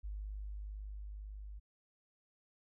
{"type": "tone with level ramp", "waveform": "sine", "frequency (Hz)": 51, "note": "G#1", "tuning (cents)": -31, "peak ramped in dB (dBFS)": [-39, -45], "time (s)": [0.03, 1.6], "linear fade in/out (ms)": 20, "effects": []}